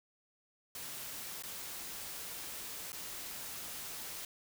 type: noise with dropouts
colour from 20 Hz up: white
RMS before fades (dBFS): -44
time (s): 0.75-4.25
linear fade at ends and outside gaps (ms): 2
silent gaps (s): 1.424-1.435 / 2.92-2.929
effects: none